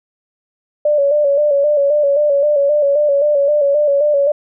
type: tone with vibrato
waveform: sine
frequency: 578 Hz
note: D5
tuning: 28 cents flat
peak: -10 dBFS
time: 0.85-4.32 s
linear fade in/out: 5 ms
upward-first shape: square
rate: 3.8 Hz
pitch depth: 50 cents each way
effects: none